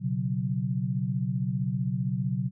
sine chord, B suspended second, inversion none, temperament just, 123.47 / 138.9 / 185.21 Hz, B2 / C#3 / F#3, 0 / +4 / +2 cents, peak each -30 dBFS, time 0-2.51 s, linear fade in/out 50 ms, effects none

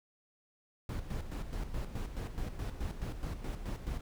brown noise with tremolo, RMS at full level -36 dBFS, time 0.89-4.01 s, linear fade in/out 2 ms, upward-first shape square, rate 4.7 Hz, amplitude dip 60%, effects none

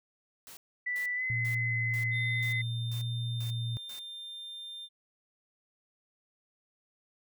white noise bursts, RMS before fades -49 dBFS, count 8, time 0.47-3.992 s, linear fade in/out 0 ms, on 99 ms, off 390 ms
sine tone with pitch glide, 1975.5 to 2040 Hz, B6 to C7, 0 to -44 cents, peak -30 dBFS, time 0.86-2.62 s, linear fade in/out 10 ms, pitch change +56 cents, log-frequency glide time 1.15-1.24 s
sine tone with vibrato, 116.54 Hz, A#2, in tune, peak -31 dBFS, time 1.3-3.77 s, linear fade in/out 0 ms, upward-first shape square, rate 1.2 Hz, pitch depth 10 cents each way
triangle tone, 3600 Hz, A7, 39 cents sharp, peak -39 dBFS, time 2.11-4.89 s, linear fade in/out 50 ms
effects none

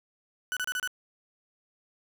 35% pulse tone bursts, 1490 Hz, F#6, 12 cents sharp, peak -27 dBFS, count 5, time 0.52-0.875 s, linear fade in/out 0 ms, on 47 ms, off 30 ms, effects none

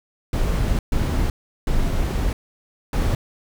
brown noise bursts at uneven times, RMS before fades -20 dBFS, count 4, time 0.33-0.79 / 0.92-1.3 / 1.67-2.33 / 2.93-3.15 s, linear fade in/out 2 ms, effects none

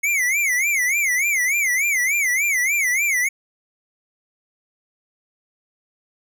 square tone with vibrato, 2156 Hz, C#7, 49 cents flat, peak -18 dBFS, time 0.03-3.29 s, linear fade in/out 10 ms, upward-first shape sine, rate 3.4 Hz, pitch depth 180 cents each way, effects none

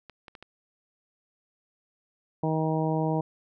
clicks, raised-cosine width 0.3 ms, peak -28 dBFS, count 4, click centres 0.097 / 0.282 / 0.352 / 0.426 s
harmonic tone, 158.2 Hz, D#3, 29 cents sharp, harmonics 1 / 2 / 3 / 4 / 5 / 6, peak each -27 / -30 / -32 / -33 / -34 / -35 dBFS, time 2.43-3.21 s, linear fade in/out 5 ms
effects none

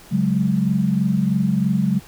sine chord, C# suspended fourth, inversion none, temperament just, 138.59 / 184.79 / 207.9 Hz, C#3 / F#3 / G#3, 0 / -2 / +2 cents, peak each -23 / -19 / -20 dBFS, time 0.11-2 s, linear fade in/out 20 ms, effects pink hiss -45 dBFS RMS until 2.07 s

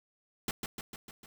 pink noise with echo, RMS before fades -33 dBFS, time 0.48-0.51 s, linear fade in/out 2 ms, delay 150 ms, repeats 5, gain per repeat -4 dB, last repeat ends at 1.26 s, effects none

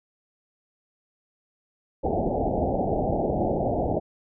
white low-pass noise, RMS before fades -25 dBFS, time 2.03-4 s, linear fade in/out 20 ms, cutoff 800 Hz, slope 96 dB/octave, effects none

